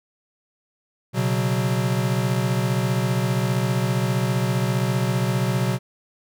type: chord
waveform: square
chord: B suspended second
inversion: none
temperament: equal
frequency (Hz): 123.47 / 138.59 / 185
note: B2 / C#3 / F#3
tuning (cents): 0 / 0 / 0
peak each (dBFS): -23 / -27 / -26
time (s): 1.13-5.79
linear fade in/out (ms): 50
effects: none